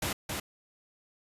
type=noise with echo; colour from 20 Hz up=pink; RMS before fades=-32 dBFS; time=0.02-0.13 s; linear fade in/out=5 ms; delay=270 ms; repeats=1; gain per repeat=-3 dB; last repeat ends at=0.4 s; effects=resampled to 32000 Hz